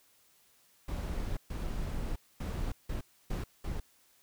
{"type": "noise bursts at uneven times", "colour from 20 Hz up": "brown", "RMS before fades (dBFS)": -35, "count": 6, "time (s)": [[0.88, 1.37], [1.5, 2.16], [2.4, 2.72], [2.89, 3.01], [3.3, 3.44], [3.64, 3.8]], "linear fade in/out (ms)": 5, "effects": ["white hiss -66 dBFS RMS until 4.22 s"]}